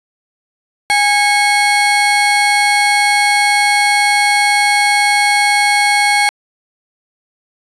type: tone pair together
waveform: 35% pulse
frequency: 822 / 2192 Hz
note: G#5 / C#7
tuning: -18 / -20 cents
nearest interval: octave + perfect fourth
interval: 1698 cents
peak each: -11 dBFS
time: 0.9-6.29 s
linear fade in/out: 0 ms
effects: resampled to 24000 Hz